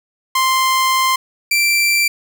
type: tone pair in turn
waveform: sawtooth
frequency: 1046.5 / 2349 Hz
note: C6 / D7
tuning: 0 / 0 cents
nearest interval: octave + major second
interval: 1400 cents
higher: second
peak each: -9 dBFS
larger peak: neither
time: 0.35-1.16 / 1.51-2.08 s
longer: first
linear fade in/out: 5 ms
effects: none